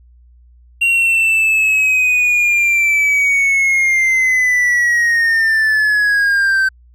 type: linear sweep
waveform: triangle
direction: down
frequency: 2762 to 1541 Hz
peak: -9 dBFS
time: 0.81-6.69 s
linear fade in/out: 10 ms
effects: added 60 Hz sine -43 dBFS peak until 6.94 s